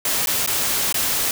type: noise with dropouts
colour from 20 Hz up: white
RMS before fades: -21 dBFS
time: 0.05-1.31 s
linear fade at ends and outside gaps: 2 ms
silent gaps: 0.26-0.271 / 0.463-0.474 / 0.926-0.942 s
effects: none